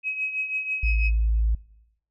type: tone with tremolo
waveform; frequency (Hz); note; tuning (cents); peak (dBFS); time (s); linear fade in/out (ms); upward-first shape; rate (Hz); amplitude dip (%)
sine; 2546; D#7; +39; -22; 0.03-1.12; 50; triangle; 6.1; 70
type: tone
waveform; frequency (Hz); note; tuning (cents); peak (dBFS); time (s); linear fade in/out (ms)
sine; 55; A1; 0; -18; 0.83-1.55; 5
effects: noise-tail reverb RT60 0.9 s tail -22 dB re dry + tanh soft clip ceiling -14 dBFS